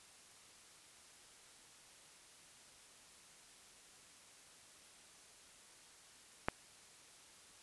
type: click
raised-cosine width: 0.5 ms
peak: -17 dBFS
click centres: 6.485 s
effects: white hiss -61 dBFS RMS until 7.62 s + resampled to 24000 Hz